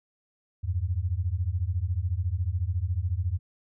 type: beating tone pair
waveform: sine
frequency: 82.6 / 96.6 Hz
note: E2 / G2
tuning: +4 / -25 cents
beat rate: 14 Hz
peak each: -28 dBFS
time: 0.63-3.39 s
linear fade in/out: 20 ms
effects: none